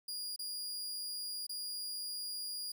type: tone with dropouts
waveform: sawtooth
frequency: 4849 Hz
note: D#8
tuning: 45 cents flat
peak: -36 dBFS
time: 0.08-2.72 s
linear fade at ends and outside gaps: 5 ms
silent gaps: 0.362-0.391 / 1.468-1.493 s
effects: 13-bit